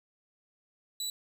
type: tone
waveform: 25% pulse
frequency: 3947 Hz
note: B7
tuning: 2 cents flat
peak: -29 dBFS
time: 1-1.1 s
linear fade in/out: 2 ms
effects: none